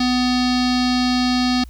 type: tone with low-pass filter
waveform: square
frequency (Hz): 250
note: B3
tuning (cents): +21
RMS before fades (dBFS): -18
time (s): 0-1.64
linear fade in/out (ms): 5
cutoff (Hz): 4600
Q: 4.8
effects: added 60 Hz sine -35 dBFS peak until 1.69 s + white hiss -56 dBFS RMS until 1.69 s